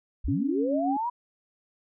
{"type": "linear sweep", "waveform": "sine", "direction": "up", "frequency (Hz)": [32.7, 990], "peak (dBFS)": -26, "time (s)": [0.24, 1.1], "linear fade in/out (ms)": 10}
{"type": "tone with tremolo", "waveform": "sine", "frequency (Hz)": 277.2, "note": "C#4", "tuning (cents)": 0, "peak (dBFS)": -24, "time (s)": [0.28, 0.97], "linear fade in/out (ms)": 5, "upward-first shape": "sine", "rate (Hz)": 6.9, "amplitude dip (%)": 40}
{"effects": []}